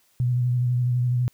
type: tone with vibrato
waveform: sine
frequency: 123.47 Hz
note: B2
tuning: in tune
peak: -19 dBFS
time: 0.2-1.28 s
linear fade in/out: 0 ms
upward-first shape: square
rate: 12 Hz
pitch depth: 22 cents each way
effects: white hiss -63 dBFS RMS until 1.33 s